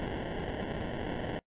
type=noise with sample-and-hold; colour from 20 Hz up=violet; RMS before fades=-36 dBFS; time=0-1.39 s; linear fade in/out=0 ms; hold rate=1225 Hz; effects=noise-tail reverb RT60 0.1 s tail -23 dB re dry + resampled to 8000 Hz